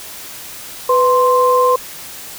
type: tone pair together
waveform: sine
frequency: 497.9 / 1046.5 Hz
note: B4 / C6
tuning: +14 / 0 cents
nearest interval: octave + minor second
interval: 1286 cents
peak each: -12 dBFS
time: 0.89-1.76 s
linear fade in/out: 5 ms
effects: white hiss -32 dBFS RMS until 2.38 s

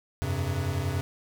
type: chord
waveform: square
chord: F suspended second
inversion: none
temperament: equal with one note detuned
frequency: 87.31 / 98 / 133.87 Hz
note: F2 / G2 / C3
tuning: 0 / 0 / +40 cents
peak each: -32 dBFS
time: 0.22-1.01 s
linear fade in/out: 0 ms
effects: none

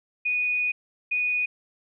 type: tone pair in turn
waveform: sine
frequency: 2473 / 2473 Hz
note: D#7 / D#7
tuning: -11 / -11 cents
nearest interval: unison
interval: 0 cents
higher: neither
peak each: -22 dBFS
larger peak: neither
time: 0.25-0.72 / 1.11-1.46 s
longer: first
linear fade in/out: 10 ms
effects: none

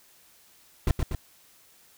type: noise with echo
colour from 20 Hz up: brown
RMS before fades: -20 dBFS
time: 0.87-0.91 s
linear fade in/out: 2 ms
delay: 120 ms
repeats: 2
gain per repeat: -4 dB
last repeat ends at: 1.15 s
effects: white hiss -58 dBFS RMS until 1.97 s

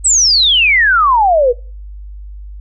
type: exponential sweep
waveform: sine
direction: down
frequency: 8240 to 466.2 Hz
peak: -7 dBFS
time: 0.04-1.53 s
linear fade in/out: 20 ms
effects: noise-tail reverb RT60 0.4 s tail -24 dB re dry + added 50 Hz sine -27 dBFS peak until 2.6 s

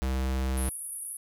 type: tone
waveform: square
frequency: 65.41 Hz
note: C2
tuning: in tune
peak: -27 dBFS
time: 0.02-0.69 s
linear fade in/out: 0 ms
type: band-pass noise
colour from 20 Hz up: white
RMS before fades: -38 dBFS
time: 0.57-1.17 s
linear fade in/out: 5 ms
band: 9800 to 11000 Hz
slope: 96 dB/octave
effects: none

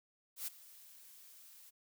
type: noise with ADSR envelope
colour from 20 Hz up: blue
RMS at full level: -39 dBFS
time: 0.36-1.71 s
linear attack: 110 ms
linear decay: 17 ms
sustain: -19 dB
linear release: 23 ms
effects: none

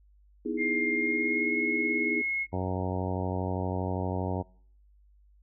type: chord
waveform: sine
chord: E major seventh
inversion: second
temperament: equal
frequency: 246.9 / 311.1 / 329.6 / 415.3 Hz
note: B3 / D#4 / E4 / G#4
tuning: 0 / 0 / 0 / 0 cents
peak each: -34 dBFS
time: 0.45-2.22 s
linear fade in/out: 10 ms
type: tone with pitch glide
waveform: sine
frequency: 2116 to 2169 Hz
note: C7 to C#7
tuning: +19 to -38 cents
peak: -27 dBFS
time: 0.57-2.47 s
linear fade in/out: 50 ms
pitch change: +43 cents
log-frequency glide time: 0.93-1.56 s
type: harmonic tone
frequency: 92.5 Hz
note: F#2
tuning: in tune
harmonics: 1 / 2 / 3 / 4 / 5 / 6 / 7 / 8 / 9 / 10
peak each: -32 / -35 / -37 / -38 / -39 / -40 / -40 / -41 / -42 / -42 dBFS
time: 2.52-4.43 s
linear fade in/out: 20 ms
effects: noise-tail reverb RT60 0.6 s tail -25 dB re dry + added 50 Hz sine -57 dBFS peak until 5.42 s

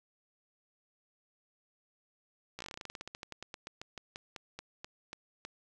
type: slowing click train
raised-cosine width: 0.2 ms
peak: -25 dBFS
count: 29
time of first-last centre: 2.59-5.45 s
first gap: 15 ms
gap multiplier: 1.12
effects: none

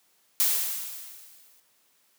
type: noise with exponential decay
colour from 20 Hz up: blue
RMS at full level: -21 dBFS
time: 0.4-1.6 s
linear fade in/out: 0 ms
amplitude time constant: 260 ms
effects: white hiss -66 dBFS RMS until 2.18 s + high-pass 150 Hz 12 dB/octave

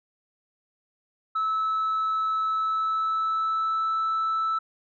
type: tone with pitch glide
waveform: sine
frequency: 1303 to 1316.6 Hz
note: E6 to E6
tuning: -20 to -3 cents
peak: -21 dBFS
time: 1.35-4.59 s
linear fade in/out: 10 ms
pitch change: +17 cents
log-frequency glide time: 2.47-3.95 s
effects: tanh soft clip ceiling -21 dBFS

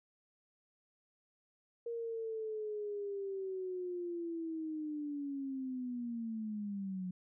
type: linear sweep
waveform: sine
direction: down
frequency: 470 to 180.3 Hz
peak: -37 dBFS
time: 1.86-7.11 s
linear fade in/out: 5 ms
effects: none

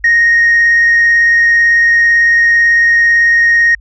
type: tone with vibrato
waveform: sine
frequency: 1864.7 Hz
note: A#6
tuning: in tune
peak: -4 dBFS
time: 0.04-3.75 s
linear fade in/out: 5 ms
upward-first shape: triangle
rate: 18 Hz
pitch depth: 9 cents each way
effects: tanh soft clip ceiling -3 dBFS + added 50 Hz sine -35 dBFS peak until 3.8 s

